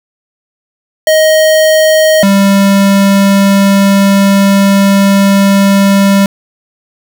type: tone pair in turn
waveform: square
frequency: 627 / 197.49 Hz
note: D#5 / G3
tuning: +13 / +13 cents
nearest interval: octave + minor sixth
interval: 2000 cents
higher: first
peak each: -5 dBFS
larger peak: neither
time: 1.07-2.23 / 2.23-6.26 s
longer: second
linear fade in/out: 2 ms
effects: none